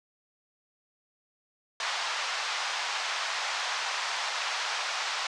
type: band-pass noise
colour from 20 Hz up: pink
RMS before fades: -32 dBFS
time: 1.8-5.27 s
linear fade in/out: 2 ms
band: 790 to 5900 Hz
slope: 24 dB/octave
effects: resampled to 22050 Hz